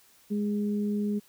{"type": "tone pair together", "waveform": "sine", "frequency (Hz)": [207.3, 412.2], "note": ["G#3", "G#4"], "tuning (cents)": [-3, -13], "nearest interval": "octave", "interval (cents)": 1190, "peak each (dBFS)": [-26, -35], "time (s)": [0.3, 1.2], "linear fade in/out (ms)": 20, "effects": ["white hiss -60 dBFS RMS until 1.28 s"]}